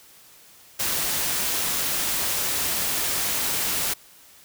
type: noise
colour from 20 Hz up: white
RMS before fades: -25 dBFS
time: 0.79-3.94 s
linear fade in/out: 10 ms
effects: white hiss -51 dBFS RMS until 4.44 s